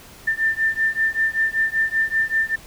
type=beating tone pair; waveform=sine; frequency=1785 / 1790.2 Hz; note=A6 / A6; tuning=+24 / +29 cents; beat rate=5.2 Hz; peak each=-21 dBFS; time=0.27-2.56 s; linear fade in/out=10 ms; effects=pink hiss -44 dBFS RMS until 2.66 s